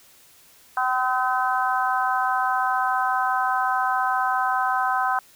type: harmonic tone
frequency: 255.1 Hz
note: C4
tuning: 44 cents flat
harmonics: 3 / 4 / 5 / 6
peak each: -24 / -25 / -26 / -27 dBFS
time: 0.77-5.19 s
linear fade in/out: 2 ms
effects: white hiss -53 dBFS RMS until 5.35 s